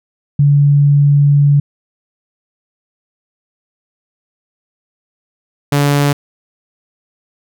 sine / sawtooth tone pair in turn, 143.4 / 143.4 Hz, D3 / D3, -41 / -41 cents, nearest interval unison, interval 0 cents, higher neither, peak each -6 dBFS, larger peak neither, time 0.39-1.6 / 5.72-6.13 s, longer first, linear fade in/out 5 ms, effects none

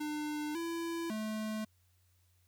square tone with pitch steps, 300.3 / 334.9 / 216.3 Hz, D4 / E4 / A3, +39 / +27 / -29 cents, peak -36 dBFS, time 0-1.65 s, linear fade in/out 10 ms, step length 550 ms, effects added 89 Hz sine -68 dBFS peak until 2.47 s + white hiss -75 dBFS RMS until 2.47 s

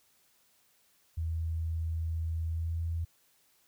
sine tone with pitch glide, 81.5 to 83.02 Hz, E2 to E2, -19 to +13 cents, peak -30 dBFS, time 1.17-3.05 s, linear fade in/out 10 ms, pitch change +32 cents, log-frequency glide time 2.46-2.81 s, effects white hiss -68 dBFS RMS until 3.67 s

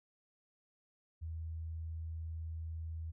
sine tone, 81 Hz, E2, 30 cents flat, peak -39 dBFS, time 1.21-3.12 s, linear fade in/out 20 ms, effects none

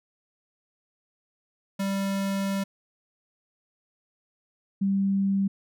square / sine tone pair in turn, 196 / 196 Hz, G3 / G3, 0 / 0 cents, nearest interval unison, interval 0 cents, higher neither, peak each -26 / -21 dBFS, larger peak second, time 1.79-2.64 / 4.81-5.48 s, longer first, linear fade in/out 10 ms, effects none

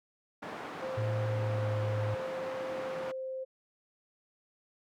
white band-pass noise, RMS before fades -42 dBFS, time 0.42-3.12 s, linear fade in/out 10 ms, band 160 to 1200 Hz, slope 12 dB/octave
sine tone, 523.3 Hz, C5, in tune, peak -35 dBFS, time 0.81-3.45 s, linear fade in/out 20 ms
sine tone with pitch glide, 110.7 to 107.18 Hz, A2 to A2, +11 to -45 cents, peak -30 dBFS, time 0.97-2.15 s, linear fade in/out 10 ms, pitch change -56 cents, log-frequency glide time 1.3-1.74 s
effects none

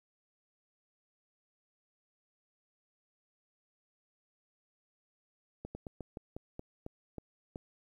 slowing click train, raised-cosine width 2 ms, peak -28 dBFS, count 10, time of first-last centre 5.65-7.559 s, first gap 100 ms, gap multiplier 1.18, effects 11-bit

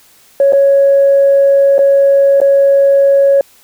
sine tone with dropouts, 554.4 Hz, C#5, in tune, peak -4 dBFS, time 0.4-3.41 s, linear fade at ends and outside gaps 2 ms, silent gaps 0.524-0.532 / 1.782-1.79 / 2.403-2.415 s, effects tanh soft clip ceiling -1 dBFS + white hiss -46 dBFS RMS until 3.63 s

